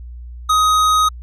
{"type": "tone with hard clipping", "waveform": "triangle", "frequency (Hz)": 1256, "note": "D#6", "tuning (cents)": 16, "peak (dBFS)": -13, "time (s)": [0.49, 1.09], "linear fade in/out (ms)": 10, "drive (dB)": 17, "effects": ["added 60 Hz sine -30 dBFS peak until 1.22 s"]}